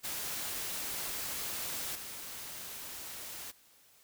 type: noise with level steps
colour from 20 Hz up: white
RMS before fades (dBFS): -38 / -44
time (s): 0.03-3.52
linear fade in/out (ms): 20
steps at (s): 1.95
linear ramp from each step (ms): 5
effects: white hiss -63 dBFS RMS until 4.03 s